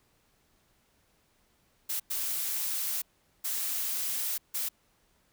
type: noise bursts at uneven times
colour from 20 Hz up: blue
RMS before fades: -32 dBFS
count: 4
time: 1.89-2 / 2.1-3.02 / 3.44-4.38 / 4.54-4.69 s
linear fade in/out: 10 ms
effects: pink hiss -69 dBFS RMS until 5.32 s